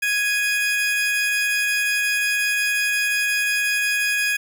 40% pulse tone pair together, 1661.2 / 2489 Hz, G#6 / D#7, 0 / 0 cents, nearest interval perfect fifth, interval 700 cents, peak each -21 dBFS, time 0.02-4.37 s, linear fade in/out 10 ms, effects none

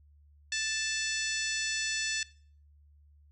harmonic tone with a mistuned harmonic, 880 Hz, A5, in tune, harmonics 2 / 3 / 4 / 5 / 6 / 7 / 8 / 9, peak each -35 / -37 / -38 / -39 / -40 / -40 / -41 / -42 dBFS, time 0.52-2.23 s, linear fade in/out 2 ms, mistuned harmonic 7, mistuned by -62 cents, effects noise-tail reverb RT60 0.5 s tail -21 dB re dry + added 73 Hz sine -57 dBFS peak until 3.31 s

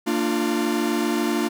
45% pulse tone cluster, 229 / 296.6 / 349.3 Hz, A#3 / D4 / F4, -31 / +17 / 0 cents, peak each -25 dBFS, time 0.06-1.49 s, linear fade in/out 20 ms, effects none

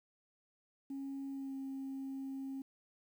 sine tone with pitch glide, 273.7 to 269.5 Hz, C#4 to C#4, -22 to -49 cents, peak -38 dBFS, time 0.9-2.62 s, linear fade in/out 5 ms, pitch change -27 cents, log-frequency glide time 1.31-1.54 s, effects tanh soft clip ceiling -37 dBFS + 11-bit

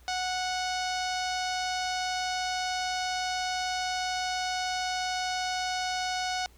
sawtooth tone with low-pass filter, 737 Hz, F#5, 7 cents flat, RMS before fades -31 dBFS, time 0.08-6.46 s, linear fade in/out 0 ms, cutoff 5400 Hz, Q 2.5, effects added 60 Hz sine -54 dBFS peak until 6.57 s + pink hiss -61 dBFS RMS until 6.57 s

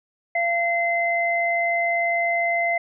sine tone pair together, 686.2 / 2061 Hz, F5 / C7, -31 / -27 cents, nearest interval octave + perfect fifth, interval 1904 cents, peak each -22 dBFS, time 0.35-2.78 s, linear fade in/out 5 ms, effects none

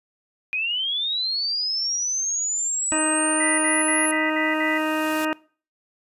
sine linear sweep, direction up, 2445 to 10650 Hz, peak -22 dBFS, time 0.53-4.11 s, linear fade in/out 0 ms
harmonic tone, 311.1 Hz, D#4, in tune, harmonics 1 / 2 / 3 / 4 / 5 / 6 / 8 / 9, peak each -25 / -28 / -30 / -31 / -32 / -33 / -34 / -35 dBFS, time 2.92-5.33 s, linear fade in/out 0 ms
sine tone bursts, 1975.5 Hz, B6, in tune, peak -24 dBFS, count 6, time 3.4-4.78 s, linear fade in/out 5 ms, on 180 ms, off 60 ms
white noise with exponential growth, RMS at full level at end -34 dBFS, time 3.73-5.25 s, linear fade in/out 2 ms, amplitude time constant 330 ms
effects noise-tail reverb RT60 0.4 s tail -22 dB re dry + resampled to 32000 Hz

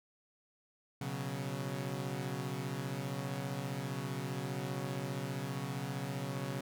sawtooth chord, B suspended second, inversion none, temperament equal, 123.47 / 138.59 / 185 Hz, B2 / C#3 / F#3, 0 / 0 / 0 cents, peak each -38 / -35 / -39 dBFS, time 1.01-6.61 s, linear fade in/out 5 ms, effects none

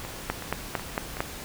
two click trains, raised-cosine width 0.5 ms, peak -10 / -21 dBFS, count 5 / 4, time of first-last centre 0.3-1.205 / 0.05-1.169 s, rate 4.42 / 2.68 Hz, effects pink hiss -39 dBFS RMS until 1.44 s

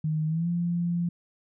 sine tone with pitch glide, 155.56 to 172.6 Hz, D#3 to F3, 0 to -20 cents, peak -24 dBFS, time 0.04-1.09 s, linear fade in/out 5 ms, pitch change +180 cents, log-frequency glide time 0.27-0.48 s, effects none

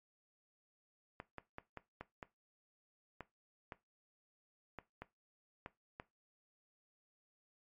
clicks, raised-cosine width 0.5 ms, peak -30 dBFS, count 12, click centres 1.201 / 1.383 / 1.584 / 1.773 / 2.01 / 2.228 / 3.207 / 3.722 / 4.787 / 5.02 / 5.661 / 5.999 s, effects noise-tail reverb RT60 0.2 s tail -17 dB re dry + MP3 48 kbps

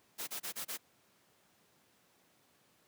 white noise bursts, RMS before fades -40 dBFS, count 5, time 0.18-0.776 s, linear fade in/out 20 ms, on 96 ms, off 29 ms, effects pink hiss -69 dBFS RMS until 2.87 s + high-pass 150 Hz 12 dB/octave

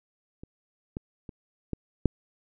clicks, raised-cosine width 3 ms, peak -29 / -20 / -27 / -17 / -7 dBFS, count 5, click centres 0.435 / 0.969 / 1.292 / 1.733 / 2.057 s, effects none

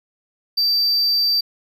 triangle tone, 4661 Hz, D8, 14 cents flat, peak -14 dBFS, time 0.57-1.41 s, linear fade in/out 10 ms, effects none

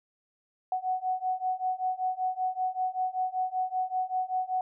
sine beating tone pair, 740 / 745.2 Hz, F#5 / F#5, 0 / +12 cents, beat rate 5.2 Hz, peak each -31 / -30 dBFS, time 0.72-4.61 s, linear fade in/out 2 ms, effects none

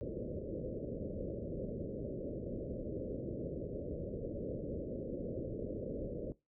white low-pass noise, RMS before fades -41 dBFS, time 0.01-6.32 s, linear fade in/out 0 ms, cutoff 580 Hz, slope 96 dB/octave, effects noise-tail reverb RT60 0.2 s tail -19 dB re dry

